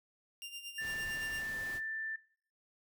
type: tone with tremolo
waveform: sawtooth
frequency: 2794 Hz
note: F7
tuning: in tune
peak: -38 dBFS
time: 0.42-1.42 s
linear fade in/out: 0 ms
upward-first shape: sine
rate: 8.8 Hz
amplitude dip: 70%
type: tone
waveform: sine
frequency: 1773 Hz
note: A6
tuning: 13 cents sharp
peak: -37 dBFS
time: 0.78-2.16 s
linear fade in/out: 5 ms
type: noise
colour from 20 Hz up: pink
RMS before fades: -49 dBFS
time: 0.79-1.81 s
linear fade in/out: 50 ms
effects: noise-tail reverb RT60 0.5 s tail -18 dB re dry